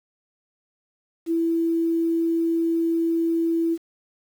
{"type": "tone with quantisation", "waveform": "sine", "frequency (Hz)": 331.6, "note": "E4", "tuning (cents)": 10, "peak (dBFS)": -19, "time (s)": [1.26, 3.78], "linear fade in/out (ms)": 50, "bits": 8, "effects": []}